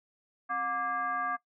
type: tone with frequency modulation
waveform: sine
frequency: 1174.7 Hz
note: D6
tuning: in tune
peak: -29 dBFS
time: 0.49-1.37 s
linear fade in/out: 20 ms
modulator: 454 Hz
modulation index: 0.99
effects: noise-tail reverb RT60 0.1 s tail -19 dB re dry